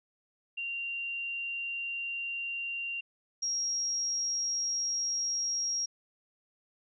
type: tone pair in turn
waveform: sine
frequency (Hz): 2770 / 5611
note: F7 / F8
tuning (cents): -15 / +7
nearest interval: octave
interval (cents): 1222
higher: second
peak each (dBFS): -33 / -29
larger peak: second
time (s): 0.57-3.01 / 3.42-5.86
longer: neither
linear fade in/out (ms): 10
effects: none